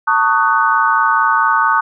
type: chord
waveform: sine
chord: D# half-diminished seventh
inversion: second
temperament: just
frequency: 896 / 1120.1 / 1244.5 / 1493.4 Hz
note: A5 / C#6 / D#6 / F#6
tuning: +31 / +18 / 0 / +16 cents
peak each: -16 dBFS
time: 0.07-1.81 s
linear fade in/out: 10 ms
effects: none